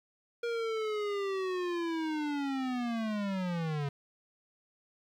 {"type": "linear sweep", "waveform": "square", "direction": "down", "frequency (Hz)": [474, 138.59], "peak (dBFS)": -32, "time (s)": [0.43, 3.89], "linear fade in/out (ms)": 5, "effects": ["low-pass 4000 Hz 12 dB/octave", "10-bit"]}